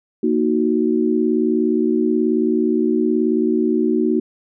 sine chord, D# minor, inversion second, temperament equal, 233.1 / 311.1 / 370 Hz, A#3 / D#4 / F#4, 0 / 0 / 0 cents, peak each -19 dBFS, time 0.23-4.2 s, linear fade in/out 5 ms, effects none

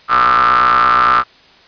40% pulse ring-modulated tone, 61.74 Hz, B1, in tune, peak -5 dBFS, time 0.08-1.24 s, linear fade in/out 50 ms, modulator 1270 Hz, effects white hiss -45 dBFS RMS until 1.67 s + resampled to 11025 Hz

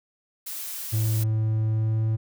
blue noise, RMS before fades -34 dBFS, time 0.46-1.24 s, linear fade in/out 10 ms
triangle tone with pitch glide, 109.6 to 110.55 Hz, A2 to A2, -6 to +9 cents, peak -19 dBFS, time 0.92-2.17 s, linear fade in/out 20 ms, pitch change +15 cents, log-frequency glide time 1.71-2.05 s
effects none

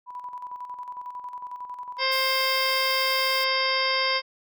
sine tone with tremolo, 987.8 Hz, B5, in tune, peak -32 dBFS, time 0.06-2.05 s, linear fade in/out 50 ms, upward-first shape square, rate 11 Hz, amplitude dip 55%
harmonic tone, 528 Hz, C5, 16 cents sharp, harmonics 1 / 2 / 3 / 4 / 5 / 6 / 7 / 9 / 10, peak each -30 / -28 / -34 / -27 / -36 / -32 / -35 / -29 / -32 dBFS, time 1.98-4.22 s, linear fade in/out 50 ms
blue noise, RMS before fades -37 dBFS, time 2.11-3.45 s, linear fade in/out 20 ms
effects none

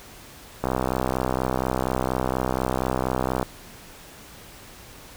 click train, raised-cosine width 1 ms, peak -9 dBFS, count 180, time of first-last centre 0.64-3.428 s, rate 64.2 Hz, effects pink hiss -45 dBFS RMS until 5.16 s

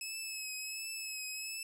15% pulse tone with vibrato, 2583 Hz, E7, 36 cents flat, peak -32 dBFS, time 0.01-1.63 s, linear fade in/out 2 ms, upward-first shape triangle, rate 1.4 Hz, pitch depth 38 cents each way, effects none

